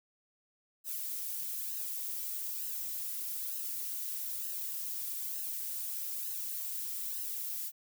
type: noise with flanger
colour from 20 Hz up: violet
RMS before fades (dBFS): -38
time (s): 0.84-7.72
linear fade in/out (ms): 50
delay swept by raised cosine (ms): 0.86 to 3.26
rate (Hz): 1.1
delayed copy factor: -0.65
effects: none

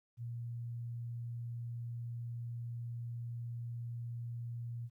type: tone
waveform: sine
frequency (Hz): 118.3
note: A#2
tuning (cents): +26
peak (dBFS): -39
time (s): 0.17-4.9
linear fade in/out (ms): 50
effects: 13-bit

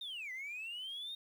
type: linear two-way sweep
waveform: sine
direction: down then up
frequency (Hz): 3729 to 1978 to 3729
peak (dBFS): -39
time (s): 0.01-1.15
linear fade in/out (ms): 5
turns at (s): 0.32
effects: tanh soft clip ceiling -39 dBFS + 11-bit

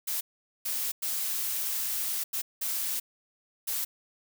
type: noise bursts at uneven times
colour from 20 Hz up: blue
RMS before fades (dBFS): -31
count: 6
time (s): 0.07-0.21 / 0.65-0.92 / 1.02-2.24 / 2.33-2.42 / 2.61-3 / 3.67-3.85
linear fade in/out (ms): 10
effects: none

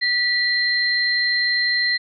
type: tone pair together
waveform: sine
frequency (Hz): 1954 / 4144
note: B6 / C8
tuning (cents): -19 / -17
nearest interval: octave + minor second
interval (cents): 1302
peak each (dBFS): -19 / -21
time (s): 0.01-1.98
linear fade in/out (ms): 20
effects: none

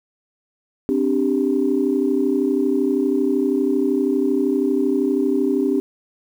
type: chord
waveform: sine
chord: C suspended second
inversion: none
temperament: just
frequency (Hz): 261.6 / 294.3 / 392.4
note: C4 / D4 / G4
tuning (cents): 0 / +4 / +2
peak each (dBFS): -20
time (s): 0.89-5.8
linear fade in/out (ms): 0
effects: tanh soft clip ceiling -7 dBFS + 8-bit

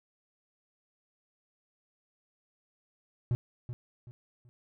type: tone with echo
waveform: triangle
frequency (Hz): 121.4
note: B2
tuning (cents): -29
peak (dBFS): -23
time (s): 3.31-3.35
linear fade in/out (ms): 0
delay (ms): 380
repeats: 3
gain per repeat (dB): -10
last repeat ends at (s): 4.49
effects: none

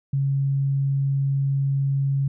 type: tone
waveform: sine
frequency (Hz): 137.8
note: C#3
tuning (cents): -10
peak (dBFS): -19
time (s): 0.13-2.28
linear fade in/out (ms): 5
effects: none

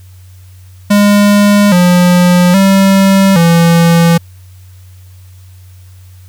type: tone with pitch steps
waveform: square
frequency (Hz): 204.5 / 177.9 / 194.3 / 168.4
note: G#3 / F3 / G3 / E3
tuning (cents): -26 / +32 / -15 / +37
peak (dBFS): -5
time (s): 0.9-4.18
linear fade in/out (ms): 10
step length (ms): 820
effects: added 92 Hz sine -33 dBFS peak until 6.28 s + white hiss -48 dBFS RMS until 6.28 s

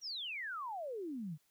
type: exponential sweep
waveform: sine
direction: down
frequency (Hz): 5920 to 141.8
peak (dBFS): -39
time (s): 0.01-1.38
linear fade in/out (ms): 50
effects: white hiss -75 dBFS RMS until 1.5 s

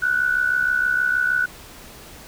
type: tone with amplitude modulation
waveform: sine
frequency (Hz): 1480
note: F#6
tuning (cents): 0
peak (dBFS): -14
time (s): 0.02-1.46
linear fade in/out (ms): 10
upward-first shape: sine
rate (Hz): 66.4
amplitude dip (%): 70
effects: pink hiss -42 dBFS RMS until 2.27 s

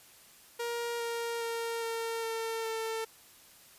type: tone with pitch steps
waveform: sawtooth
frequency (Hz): 471.4 / 466.5 / 461.7 / 456.9 / 452.2 / 447.5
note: A#4 / A#4 / A#4 / A#4 / A4 / A4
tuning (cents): +19 / +1 / -17 / -35 / +47 / +29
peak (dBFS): -29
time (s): 0.59-3.05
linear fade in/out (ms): 10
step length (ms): 410
effects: white hiss -57 dBFS RMS until 3.78 s + resampled to 32000 Hz

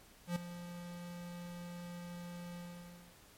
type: tone with ADSR envelope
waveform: square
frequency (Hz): 174.61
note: F3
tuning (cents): 0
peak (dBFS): -32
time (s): 0.27-3.17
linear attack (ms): 90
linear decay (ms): 4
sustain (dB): -13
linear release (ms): 610
effects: pink hiss -61 dBFS RMS until 3.37 s + MP3 64 kbps

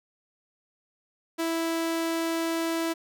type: tone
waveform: sawtooth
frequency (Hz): 329.6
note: E4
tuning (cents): 0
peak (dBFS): -22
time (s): 1.38-2.94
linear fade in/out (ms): 20
effects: none

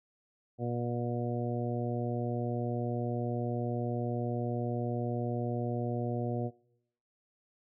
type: harmonic tone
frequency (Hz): 120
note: B2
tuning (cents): -49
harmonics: 1 / 2 / 3 / 4 / 5 / 6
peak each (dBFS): -34 / -37 / -39 / -40 / -41 / -42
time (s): 0.58-6.51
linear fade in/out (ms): 50
effects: noise-tail reverb RT60 0.8 s tail -23 dB re dry

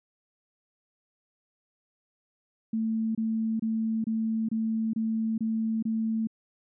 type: tone bursts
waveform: sine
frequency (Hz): 222.5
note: A3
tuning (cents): +20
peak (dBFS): -25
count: 8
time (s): 2.73-6.272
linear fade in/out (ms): 5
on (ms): 420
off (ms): 26
effects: none

